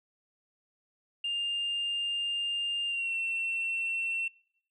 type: tone with pitch glide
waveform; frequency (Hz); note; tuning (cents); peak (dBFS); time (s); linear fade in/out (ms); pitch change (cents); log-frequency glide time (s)
sine; 2806 to 2704; F7 to E7; +8 to +43; -28; 1.24-4.28; 5; -65; 2.87-3.14
effects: noise-tail reverb RT60 0.7 s tail -24 dB re dry + tanh soft clip ceiling -26 dBFS